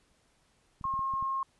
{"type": "clicks", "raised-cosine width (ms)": 5, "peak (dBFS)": -34, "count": 6, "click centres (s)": [0.812, 0.853, 0.939, 0.992, 1.138, 1.226]}
{"type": "tone", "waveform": "sine", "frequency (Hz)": 1074, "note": "C6", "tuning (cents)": 45, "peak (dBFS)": -29, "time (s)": [0.84, 1.43], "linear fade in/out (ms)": 2}
{"effects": ["pink hiss -69 dBFS RMS until 1.59 s", "resampled to 24000 Hz"]}